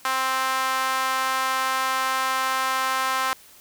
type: tone with high-pass filter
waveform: sawtooth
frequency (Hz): 262.4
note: C4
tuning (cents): +5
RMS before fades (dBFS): -24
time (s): 0.05-3.33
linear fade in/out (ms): 0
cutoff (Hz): 1100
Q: 2.4
effects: white hiss -50 dBFS RMS until 3.6 s